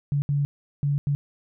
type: tone bursts at uneven times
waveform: sine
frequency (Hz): 143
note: D3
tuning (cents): -46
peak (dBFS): -20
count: 4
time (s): 0.12-0.22 / 0.29-0.45 / 0.83-0.98 / 1.07-1.15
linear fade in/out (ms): 0
effects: none